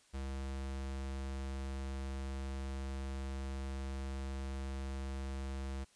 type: tone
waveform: square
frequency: 67.3 Hz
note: C2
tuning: 49 cents sharp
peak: -39 dBFS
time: 0.13-5.85 s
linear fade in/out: 20 ms
effects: white hiss -67 dBFS RMS until 5.95 s + resampled to 22050 Hz